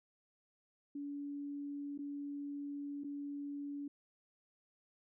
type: tone with dropouts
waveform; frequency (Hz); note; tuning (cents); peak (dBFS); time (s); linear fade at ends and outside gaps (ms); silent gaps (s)
sine; 285.7; D4; -48; -40; 0.95-3.88; 5; 1.978-1.988 / 3.037-3.043
effects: none